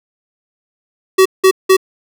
square tone bursts, 378.9 Hz, F#4, 41 cents sharp, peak -6 dBFS, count 3, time 1.18-1.768 s, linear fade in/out 10 ms, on 76 ms, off 180 ms, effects none

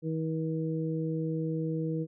harmonic tone, 160 Hz, D#3, 49 cents sharp, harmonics 1 / 2 / 3, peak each -31 / -34 / -36 dBFS, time 0.02-2.07 s, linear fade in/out 50 ms, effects none

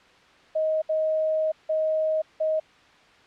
sine tone bursts at uneven times, 628 Hz, D#5, 16 cents sharp, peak -21 dBFS, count 4, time 0.55-0.82 / 0.89-1.52 / 1.69-2.22 / 2.4-2.6 s, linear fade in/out 10 ms, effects white hiss -54 dBFS RMS until 3.26 s + low-pass 3000 Hz 12 dB/octave

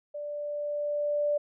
sine tone with level ramp, 587.3 Hz, D5, in tune, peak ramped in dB -34 to -23 dBFS, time 0.14-1.38 s, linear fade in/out 10 ms, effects none

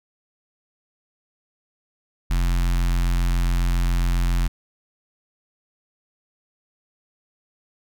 square tone with notch filter, 43.65 Hz, F1, in tune, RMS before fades -20 dBFS, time 2.3-4.48 s, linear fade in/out 10 ms, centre 480 Hz, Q 0.62, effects none

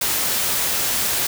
white noise, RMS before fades -21 dBFS, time 0.01-1.27 s, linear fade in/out 5 ms, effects none

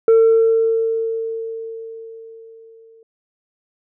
sine tone with exponential decay, 451.5 Hz, A4, 45 cents sharp, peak -5 dBFS, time 0.08-3.03 s, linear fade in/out 2 ms, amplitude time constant 640 ms, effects tanh soft clip ceiling -7 dBFS

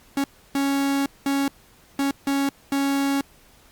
45% pulse tone bursts at uneven times, 277.2 Hz, C#4, in tune, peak -20 dBFS, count 6, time 0.17-0.24 / 0.55-1.06 / 1.26-1.48 / 1.99-2.11 / 2.27-2.49 / 2.72-3.21 s, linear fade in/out 2 ms, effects pink hiss -54 dBFS RMS until 3.71 s + Opus 48 kbps

